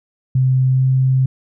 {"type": "tone with pitch glide", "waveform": "sine", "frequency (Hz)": [130, 131.06], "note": ["C3", "C3"], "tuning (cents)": [-11, 3], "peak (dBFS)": -11, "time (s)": [0.35, 1.26], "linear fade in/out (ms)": 5, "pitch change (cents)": 14, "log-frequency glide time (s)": [0.7, 0.85], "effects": []}